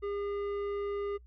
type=tone with tanh clipping; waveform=sine; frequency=405.1 Hz; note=G#4; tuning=43 cents flat; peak=-34 dBFS; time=0.02-1.18 s; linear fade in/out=20 ms; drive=11 dB; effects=noise-tail reverb RT60 0.1 s tail -23 dB re dry + added 60 Hz sine -52 dBFS peak until 1.26 s